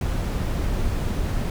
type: noise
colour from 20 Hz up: brown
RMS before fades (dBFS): -24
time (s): 0.01-1.5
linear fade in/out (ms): 2
effects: none